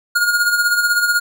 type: tone with tremolo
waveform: square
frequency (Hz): 1429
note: F6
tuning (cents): +39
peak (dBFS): -12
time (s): 0.15-1.2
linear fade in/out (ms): 10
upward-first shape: sine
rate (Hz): 16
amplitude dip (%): 55
effects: none